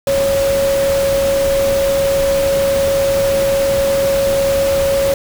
sine tone in noise, 551 Hz, C#5, 11 cents flat, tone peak -12 dBFS, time 0.07-5.14 s, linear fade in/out 2 ms, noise pink, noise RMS -23 dBFS, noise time 0.07-5.14 s, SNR +8 dB, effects none

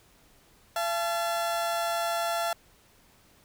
30% pulse tone pair together, 680 / 868 Hz, F5 / A5, -46 / -24 cents, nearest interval major third, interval 422 cents, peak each -25 / -31 dBFS, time 0.76-2.53 s, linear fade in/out 2 ms, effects pink hiss -60 dBFS RMS until 3.44 s

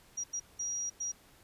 sine tone bursts at uneven times, 5740 Hz, F8, 47 cents sharp, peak -33 dBFS, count 4, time 0.17-0.24 / 0.33-0.4 / 0.59-0.9 / 1-1.12 s, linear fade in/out 10 ms, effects pink hiss -61 dBFS RMS until 1.43 s + resampled to 32000 Hz

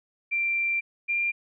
sine tone pair in turn, 2361 / 2388 Hz, D7 / D7, +9 / +28 cents, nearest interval unison, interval 19 cents, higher second, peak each -23 dBFS, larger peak neither, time 0.31-0.81 / 1.08-1.32 s, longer first, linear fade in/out 20 ms, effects none

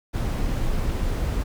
brown noise, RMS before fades -24 dBFS, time 0.13-1.44 s, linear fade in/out 20 ms, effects none

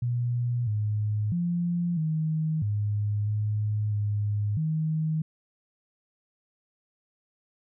sine tone with pitch steps, 121 / 105.7 / 173.5 / 157.3 / 104 / 105.8 / 103.8 / 157.3 Hz, B2 / G#2 / F3 / D#3 / G#2 / G#2 / G#2 / D#3, -35 / +31 / -11 / +19 / +3 / +33 / 0 / +19 cents, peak -24 dBFS, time 0.02-5.22 s, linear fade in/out 5 ms, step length 650 ms, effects none

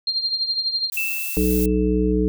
sine tone with tremolo, 4192 Hz, C8, 2 cents sharp, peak -17 dBFS, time 0.07-0.9 s, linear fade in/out 2 ms, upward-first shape triangle, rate 12 Hz, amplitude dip 75%
violet noise, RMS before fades -28 dBFS, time 0.92-1.66 s, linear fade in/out 5 ms
sine tone with exponential decay, 2647 Hz, E7, 7 cents sharp, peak -20 dBFS, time 0.97-2.12 s, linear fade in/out 2 ms, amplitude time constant 250 ms
harmonic tone, 61.74 Hz, B1, in tune, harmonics 1 / 3 / 5 / 7, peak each -22 / -22 / -22 / -22 dBFS, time 1.37-2.28 s, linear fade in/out 0 ms
effects none

